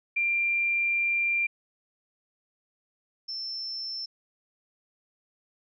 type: tone pair in turn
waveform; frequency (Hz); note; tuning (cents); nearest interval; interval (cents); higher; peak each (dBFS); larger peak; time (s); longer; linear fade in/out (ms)
sine; 2378 / 5338; D7 / E8; +21 / +21; octave + major second; 1400; second; -23 / -32; first; 0.16-1.47 / 3.28-4.06; first; 10
effects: none